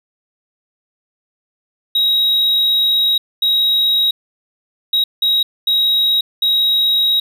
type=tone bursts at uneven times; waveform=triangle; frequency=3814 Hz; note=A#7; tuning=39 cents sharp; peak=-10 dBFS; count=6; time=1.95-3.18 / 3.42-4.11 / 4.93-5.04 / 5.22-5.43 / 5.67-6.21 / 6.42-7.2 s; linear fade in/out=5 ms; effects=none